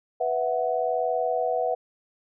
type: chord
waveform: sine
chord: B suspended fourth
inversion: none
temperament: equal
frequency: 493.9 / 659.3 / 740 Hz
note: B4 / E5 / F#5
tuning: 0 / 0 / 0 cents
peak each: -27 dBFS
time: 0.2-1.75 s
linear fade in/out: 10 ms
effects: none